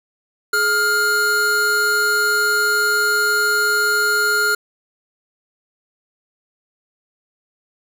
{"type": "tone pair together", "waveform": "square", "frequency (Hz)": [420.5, 1407], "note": ["G#4", "F6"], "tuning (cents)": [22, 12], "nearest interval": "octave + major sixth", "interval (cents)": 2090, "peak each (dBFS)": [-25, -16], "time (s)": [0.53, 4.55], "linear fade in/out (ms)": 5, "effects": []}